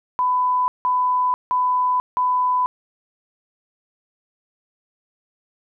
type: tone bursts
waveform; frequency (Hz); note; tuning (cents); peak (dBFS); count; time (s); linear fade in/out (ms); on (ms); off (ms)
sine; 1000; B5; +21; -16; 4; 0.19-2.66; 0; 490; 170
effects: none